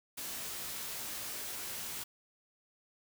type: noise with comb filter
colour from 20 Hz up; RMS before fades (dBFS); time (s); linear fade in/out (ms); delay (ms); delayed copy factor
white; -41; 0.17-2.04; 10; 18; +0.6
effects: none